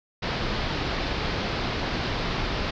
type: low-pass noise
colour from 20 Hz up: pink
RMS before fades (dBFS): -28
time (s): 0.22-2.71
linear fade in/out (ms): 10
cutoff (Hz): 5000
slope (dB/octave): 48
effects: none